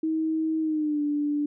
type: tone with pitch glide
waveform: sine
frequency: 317.9 to 293.2 Hz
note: D#4 to D4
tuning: +37 to -3 cents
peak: -23 dBFS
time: 0.03-1.46 s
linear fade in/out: 5 ms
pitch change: -140 cents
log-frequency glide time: 0.6-1.02 s
effects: none